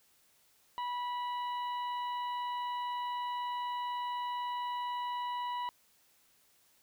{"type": "harmonic tone", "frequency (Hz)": 978, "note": "B5", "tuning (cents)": -17, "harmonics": [1, 2, 3, 4], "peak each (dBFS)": [-34, -49, -48, -53], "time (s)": [0.78, 5.69], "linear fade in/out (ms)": 0, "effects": ["white hiss -68 dBFS RMS until 6.82 s"]}